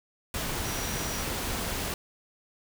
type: tone in noise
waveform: sine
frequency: 5800 Hz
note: F#8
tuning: 35 cents flat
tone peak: -40 dBFS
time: 0.65-1.23 s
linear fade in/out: 2 ms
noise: pink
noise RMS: -32 dBFS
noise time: 0.34-1.94 s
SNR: -11 dB
effects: none